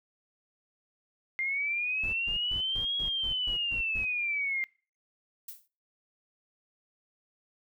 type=linear two-way sweep; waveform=sine; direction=up then down; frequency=2093 to 3322 to 2093 Hz; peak=-28 dBFS; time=1.39-4.64 s; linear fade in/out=0 ms; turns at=2.96 s
type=noise bursts; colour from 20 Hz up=brown; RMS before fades=-40 dBFS; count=9; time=2.03-4.05 s; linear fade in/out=5 ms; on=100 ms; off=140 ms
type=noise with exponential decay; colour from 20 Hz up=violet; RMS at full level=-37 dBFS; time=5.48-5.68 s; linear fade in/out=5 ms; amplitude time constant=42 ms
effects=noise-tail reverb RT60 0.4 s tail -25 dB re dry